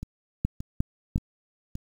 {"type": "two click trains", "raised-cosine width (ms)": 5, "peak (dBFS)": [-21, -11], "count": [4, 3], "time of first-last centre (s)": [[0.03, 1.754], [0.45, 1.159]], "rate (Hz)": [1.74, 2.82], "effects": ["8-bit"]}